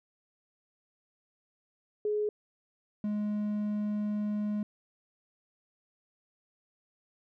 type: tone pair in turn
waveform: sine / triangle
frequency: 420.4 / 209.1 Hz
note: G#4 / G#3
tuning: +21 / +12 cents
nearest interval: octave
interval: 1209 cents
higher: first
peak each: -27 dBFS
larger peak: neither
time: 2.05-2.29 / 3.04-4.63 s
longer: second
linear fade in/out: 2 ms
effects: none